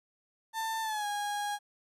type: tone with pitch glide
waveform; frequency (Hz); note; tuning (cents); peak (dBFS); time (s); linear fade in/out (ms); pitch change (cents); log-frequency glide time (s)
35% pulse; 892 to 822.7; A5 to G#5; +23 to -17; -30; 0.53-1.59; 50; -140; 0.82-1.06
effects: resampled to 32000 Hz + 12-bit